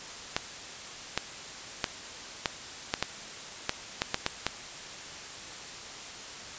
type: clicks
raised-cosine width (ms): 0.2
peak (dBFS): -8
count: 11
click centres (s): 0.365 / 1.176 / 1.842 / 2.458 / 2.939 / 3.026 / 3.694 / 4.019 / 4.144 / 4.264 / 4.466
effects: white hiss -42 dBFS RMS until 6.58 s + resampled to 16000 Hz